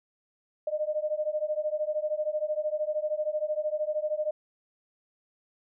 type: beating tone pair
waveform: sine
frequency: 603 / 616 Hz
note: D5 / D#5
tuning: +46 / -17 cents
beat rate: 13 Hz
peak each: -30 dBFS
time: 0.67-4.31 s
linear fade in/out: 5 ms
effects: none